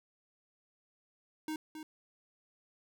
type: tone with echo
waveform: square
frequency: 311.1 Hz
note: D#4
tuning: in tune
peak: -36 dBFS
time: 1.48-1.56 s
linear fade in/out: 2 ms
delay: 270 ms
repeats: 1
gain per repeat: -8 dB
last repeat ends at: 1.83 s
effects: none